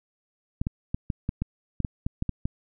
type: clicks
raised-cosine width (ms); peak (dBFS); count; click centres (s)
5; -14; 12; 0.615 / 0.669 / 0.945 / 1.102 / 1.291 / 1.42 / 1.803 / 1.848 / 2.065 / 2.224 / 2.293 / 2.455
effects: none